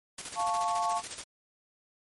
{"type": "noise with tremolo", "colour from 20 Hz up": "white", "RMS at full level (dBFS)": -38, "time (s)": [0.18, 1.24], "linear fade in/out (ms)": 5, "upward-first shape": "square", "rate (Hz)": 14, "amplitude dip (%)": 55}
{"type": "chord", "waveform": "sine", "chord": "F augmented", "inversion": "none", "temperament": "equal", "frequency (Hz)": [698.5, 880, 1108.7], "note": ["F5", "A5", "C#6"], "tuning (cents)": [0, 0, 0], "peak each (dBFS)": -31, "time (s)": [0.35, 1.02], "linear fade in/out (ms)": 50}
{"effects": ["MP3 48 kbps"]}